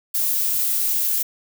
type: noise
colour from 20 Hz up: violet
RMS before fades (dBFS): -21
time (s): 0.14-1.23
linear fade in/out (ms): 10
effects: none